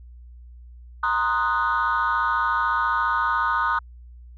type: chord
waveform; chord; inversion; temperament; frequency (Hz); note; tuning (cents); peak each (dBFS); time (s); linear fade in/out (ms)
sine; C half-diminished seventh; third; equal; 932.3 / 1046.5 / 1244.5 / 1480; Bb5 / C6 / Eb6 / Gb6; 0 / 0 / 0 / 0; -25 / -26 / -22 / -24; 1.03-3.79; 5
effects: tanh soft clip ceiling -14 dBFS + added 60 Hz sine -41 dBFS peak until 4.37 s